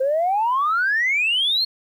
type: exponential sweep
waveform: sine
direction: up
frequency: 514 to 4335 Hz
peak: -16 dBFS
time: 0-1.65 s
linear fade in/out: 10 ms
effects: tanh soft clip ceiling -13 dBFS + 9-bit